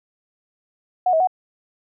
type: tone with pitch steps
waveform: sine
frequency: 731 / 642 / 741 Hz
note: F#5 / E5 / F#5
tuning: -21 / -46 / +2 cents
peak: -14 dBFS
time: 1.06-1.273 s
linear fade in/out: 5 ms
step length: 71 ms
effects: none